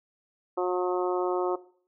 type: harmonic tone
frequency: 180.7 Hz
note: F#3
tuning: 41 cents flat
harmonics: 2 / 3 / 4 / 5 / 6 / 7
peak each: -27 / -31 / -33 / -35 / -37 / -38 dBFS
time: 0.57-1.56 s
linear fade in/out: 10 ms
effects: noise-tail reverb RT60 0.5 s tail -18 dB re dry